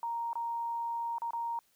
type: tone with dropouts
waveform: sine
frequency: 932.3 Hz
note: A#5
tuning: in tune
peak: -32 dBFS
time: 0.03-1.59 s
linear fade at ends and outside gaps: 1 ms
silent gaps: 0.331-0.355 / 1.183-1.219 / 1.307-1.333 s
effects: white hiss -70 dBFS RMS until 1.75 s